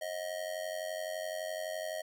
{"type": "tone with amplitude modulation", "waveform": "square", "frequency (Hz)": 630, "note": "D#5", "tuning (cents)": 21, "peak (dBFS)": -33, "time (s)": [0.01, 2.02], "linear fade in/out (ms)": 10, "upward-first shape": "sine", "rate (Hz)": 91.8, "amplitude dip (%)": 80, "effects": []}